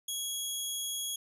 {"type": "tone", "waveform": "15% pulse", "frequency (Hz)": 3322, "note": "G#7", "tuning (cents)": 0, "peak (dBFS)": -26, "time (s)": [0.08, 1.16], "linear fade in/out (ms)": 5, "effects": ["resampled to 32000 Hz"]}